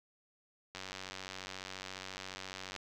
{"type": "click train", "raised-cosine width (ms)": 0.2, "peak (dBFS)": -25, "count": 191, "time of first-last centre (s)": [0.75, 2.763], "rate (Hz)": 94.4, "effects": []}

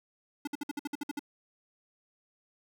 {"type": "tone bursts", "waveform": "square", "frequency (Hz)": 290, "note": "D4", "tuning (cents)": -22, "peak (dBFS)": -33, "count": 10, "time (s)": [0.45, 1.194], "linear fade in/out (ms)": 5, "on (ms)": 24, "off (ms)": 56, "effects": []}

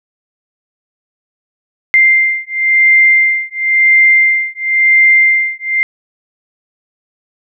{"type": "beating tone pair", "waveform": "sine", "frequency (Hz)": [2094, 2094.96], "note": ["C7", "C7"], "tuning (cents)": [1, 2], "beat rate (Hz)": 0.96, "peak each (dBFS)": -10, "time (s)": [1.94, 5.83], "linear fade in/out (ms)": 0, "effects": []}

